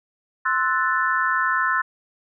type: chord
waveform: sine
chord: F# half-diminished seventh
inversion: second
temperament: equal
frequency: 1046.5 / 1318.5 / 1480 / 1760 Hz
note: C6 / E6 / F#6 / A6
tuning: 0 / 0 / 0 / 0 cents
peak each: -24 dBFS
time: 0.45-1.82 s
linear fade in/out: 10 ms
effects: none